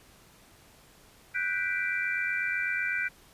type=chord; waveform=sine; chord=G major seventh; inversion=third; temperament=equal; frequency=1480 / 1568 / 1975.5 / 2349 Hz; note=F#6 / G6 / B6 / D7; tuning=0 / 0 / 0 / 0 cents; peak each=-32 / -34 / -34 / -32 dBFS; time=1.34-3.09 s; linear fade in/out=20 ms; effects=pink hiss -57 dBFS RMS until 3.33 s + resampled to 32000 Hz